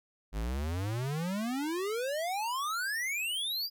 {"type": "exponential sweep", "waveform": "square", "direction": "up", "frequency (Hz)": [49, 4949], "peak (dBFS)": -32, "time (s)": [0.32, 3.7], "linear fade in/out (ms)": 50, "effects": []}